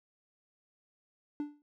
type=tone with exponential decay; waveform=triangle; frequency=293.7 Hz; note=D4; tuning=in tune; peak=-28 dBFS; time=1.4-1.62 s; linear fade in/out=1 ms; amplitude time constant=46 ms; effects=none